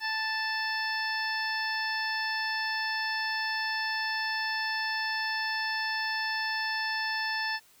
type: harmonic tone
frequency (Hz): 880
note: A5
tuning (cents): 0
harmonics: 1 / 2 / 3 / 4 / 5 / 6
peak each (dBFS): -35 / -31 / -39 / -45 / -40 / -37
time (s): 0-7.6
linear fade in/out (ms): 50
effects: white hiss -60 dBFS RMS until 7.8 s